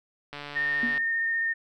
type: click train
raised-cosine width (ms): 0.3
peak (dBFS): -22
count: 95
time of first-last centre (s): 0.33-0.978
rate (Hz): 145
type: tone with vibrato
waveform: sine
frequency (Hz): 1828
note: A#6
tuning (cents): -34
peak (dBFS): -24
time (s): 0.55-1.54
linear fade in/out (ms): 20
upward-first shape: triangle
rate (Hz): 15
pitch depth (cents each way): 16
type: tone with exponential decay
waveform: sine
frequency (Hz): 240.6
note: B3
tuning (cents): -45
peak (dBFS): -25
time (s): 0.83-1.06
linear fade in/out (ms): 2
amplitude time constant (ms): 48
effects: none